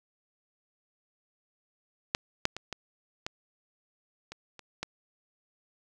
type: clicks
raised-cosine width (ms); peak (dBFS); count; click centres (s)
0.2; -8 / -7 / -20 / -18 / -16 / -24 / -28 / -16; 8; 2.149 / 2.454 / 2.566 / 2.727 / 3.265 / 4.32 / 4.593 / 4.83
effects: none